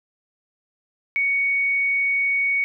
sine tone, 2232 Hz, C#7, 11 cents sharp, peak -18 dBFS, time 1.16-2.64 s, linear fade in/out 0 ms, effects none

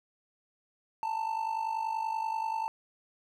triangle tone with amplitude modulation, 890 Hz, A5, 20 cents sharp, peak -25 dBFS, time 1.03-2.68 s, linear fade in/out 0 ms, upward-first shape sine, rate 50.4 Hz, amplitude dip 70%, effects none

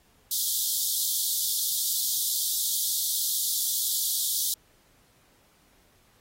white high-pass noise, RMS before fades -27 dBFS, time 0.31-4.54 s, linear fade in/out 2 ms, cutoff 3300 Hz, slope 96 dB/octave, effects pink hiss -63 dBFS RMS until 6.2 s + AAC 48 kbps

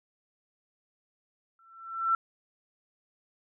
sine tone with exponential growth, 1343 Hz, E6, 32 cents sharp, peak -20 dBFS, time 1.59-2.15 s, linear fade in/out 2 ms, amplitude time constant 120 ms, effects none

